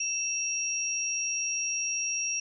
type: tone pair together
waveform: sine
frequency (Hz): 2665 / 5647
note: E7 / F8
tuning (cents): +18 / +18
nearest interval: octave + minor second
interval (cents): 1300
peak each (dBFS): -33 / -29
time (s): 0-2.4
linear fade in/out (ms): 5
effects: none